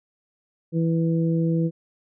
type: harmonic tone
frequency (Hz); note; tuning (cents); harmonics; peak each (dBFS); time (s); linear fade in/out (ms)
164.81; E3; 0; 1 / 2 / 3; -20 / -26 / -30; 0.72-1.71; 50
effects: none